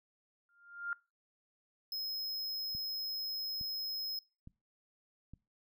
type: tone with exponential growth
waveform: sine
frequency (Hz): 1400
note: F6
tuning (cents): +4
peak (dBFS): -32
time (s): 0.49-0.93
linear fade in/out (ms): 1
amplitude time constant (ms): 94
type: tone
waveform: square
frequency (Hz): 5130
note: E8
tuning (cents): -48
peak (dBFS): -37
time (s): 1.92-4.19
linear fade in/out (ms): 2
type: click train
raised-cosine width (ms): 5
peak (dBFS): -37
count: 4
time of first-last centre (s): 2.75-5.336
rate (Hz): 1.16
effects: noise-tail reverb RT60 0.3 s tail -23 dB re dry